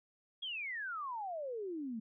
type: exponential sweep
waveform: sine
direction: down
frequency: 3355 to 212.9 Hz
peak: -38 dBFS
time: 0.42-2 s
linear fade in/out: 10 ms
effects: none